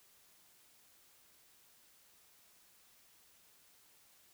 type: silence
effects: white hiss -66 dBFS RMS until 4.33 s